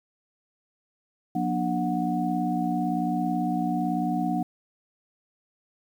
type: tone cluster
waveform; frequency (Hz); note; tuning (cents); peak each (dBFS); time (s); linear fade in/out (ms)
sine; 178.5 / 239.6 / 297.6 / 733; F3 / A#3 / D4 / F#5; +38 / +48 / +23 / -16; -29; 1.35-4.43; 5
effects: 9-bit